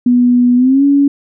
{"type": "tone with pitch glide", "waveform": "sine", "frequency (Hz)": [245.2, 281.7], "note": ["B3", "C#4"], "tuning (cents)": [-12, 28], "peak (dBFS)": -6, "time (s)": [0.06, 1.08], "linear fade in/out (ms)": 5, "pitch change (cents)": 240, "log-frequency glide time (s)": [0.56, 0.84], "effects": []}